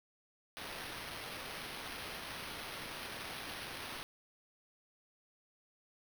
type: noise with sample-and-hold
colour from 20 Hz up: blue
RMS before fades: -45 dBFS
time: 0.57-4.03 s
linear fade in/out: 0 ms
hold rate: 7350 Hz
effects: none